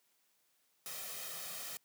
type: noise with comb filter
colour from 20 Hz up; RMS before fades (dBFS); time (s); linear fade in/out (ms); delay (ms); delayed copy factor
white; -44; 0.86-1.77; 0; 1.6; +0.65
effects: white hiss -75 dBFS RMS until 1.84 s + high-pass 150 Hz 12 dB/octave